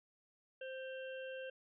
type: harmonic tone with a mistuned harmonic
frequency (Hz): 523.3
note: C5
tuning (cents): 0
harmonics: 1 / 3 / 5 / 6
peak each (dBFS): -44 / -51 / -54 / -59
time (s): 0.61-1.5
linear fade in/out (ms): 5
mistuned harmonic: 5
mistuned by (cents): +71
effects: none